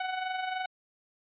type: tone with amplitude modulation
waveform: sawtooth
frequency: 745 Hz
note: F#5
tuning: 12 cents sharp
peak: -25 dBFS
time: 0-0.66 s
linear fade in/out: 5 ms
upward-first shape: sine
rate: 23.3 Hz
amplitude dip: 50%
effects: resampled to 8000 Hz